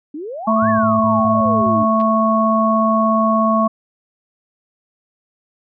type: exponential two-way sweep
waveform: sine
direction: up then down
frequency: 280 to 1800 to 280 Hz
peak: -25 dBFS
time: 0.14-1.85 s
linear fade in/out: 5 ms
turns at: 0.69 s
type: harmonic tone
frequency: 220.8 Hz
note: A3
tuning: 6 cents sharp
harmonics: 1 / 3 / 5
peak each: -16 / -18 / -16 dBFS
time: 0.47-3.68 s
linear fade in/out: 10 ms
type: tone bursts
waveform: sine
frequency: 108.7 Hz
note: A2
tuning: 21 cents flat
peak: -24 dBFS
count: 6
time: 0.62-1.83 s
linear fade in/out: 5 ms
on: 170 ms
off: 38 ms
type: clicks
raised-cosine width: 0.3 ms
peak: -22 dBFS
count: 2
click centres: 2.002 / 2.012 s
effects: none